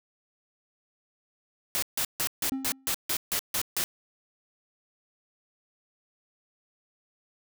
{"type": "noise bursts", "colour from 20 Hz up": "white", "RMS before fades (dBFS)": -28, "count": 10, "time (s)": [1.75, 3.84], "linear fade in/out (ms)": 0, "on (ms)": 74, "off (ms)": 150}
{"type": "tone with exponential decay", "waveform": "triangle", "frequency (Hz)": 266.6, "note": "C4", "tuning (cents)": 33, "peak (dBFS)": -23, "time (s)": [2.52, 2.9], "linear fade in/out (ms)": 0, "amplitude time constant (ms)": 81}
{"effects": []}